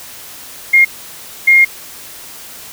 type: tone bursts at uneven times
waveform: sine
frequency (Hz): 2132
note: C7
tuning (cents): +32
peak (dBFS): -4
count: 2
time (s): 0.73-0.85 / 1.47-1.65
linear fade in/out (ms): 10
effects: white hiss -33 dBFS RMS until 2.72 s